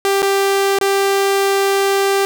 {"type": "tone with dropouts", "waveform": "sawtooth", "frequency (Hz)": 393.7, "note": "G4", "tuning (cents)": 8, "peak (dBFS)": -9, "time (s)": [0.05, 2.25], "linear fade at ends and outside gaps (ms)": 0, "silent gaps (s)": [[0.22, 0.227], [0.787, 0.812]], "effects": []}